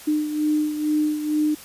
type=beating tone pair; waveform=sine; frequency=302.5 / 304.7 Hz; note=D#4 / D#4; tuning=-49 / -36 cents; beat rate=2.2 Hz; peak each=-20 / -27 dBFS; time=0.07-1.55 s; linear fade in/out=10 ms; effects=white hiss -42 dBFS RMS until 1.64 s + resampled to 32000 Hz